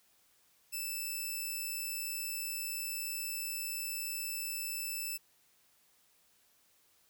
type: tone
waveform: 5% pulse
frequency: 2637 Hz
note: E7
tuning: in tune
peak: -27 dBFS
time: 0.72-5.18 s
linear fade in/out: 20 ms
effects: white hiss -69 dBFS RMS until 7.09 s